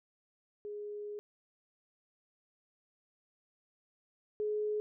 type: tone pair in turn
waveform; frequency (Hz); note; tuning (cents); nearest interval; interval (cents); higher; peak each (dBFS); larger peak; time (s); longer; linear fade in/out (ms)
sine; 415.3 / 422.6; G#4 / G#4; 0 / +30; unison; 30; second; -39 / -31; second; 0.65-1.19 / 4.4-4.8; first; 0
effects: none